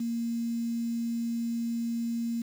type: tone with quantisation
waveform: sine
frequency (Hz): 232.7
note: A#3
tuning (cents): -3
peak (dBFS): -28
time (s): 0-2.42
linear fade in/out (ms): 5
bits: 8
effects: none